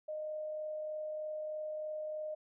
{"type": "tone with amplitude modulation", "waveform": "sine", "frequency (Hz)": 615, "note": "D#5", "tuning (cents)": -20, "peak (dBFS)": -36, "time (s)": [0.08, 2.35], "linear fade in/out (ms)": 10, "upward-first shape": "sine", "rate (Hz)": 43.2, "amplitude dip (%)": 25, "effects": []}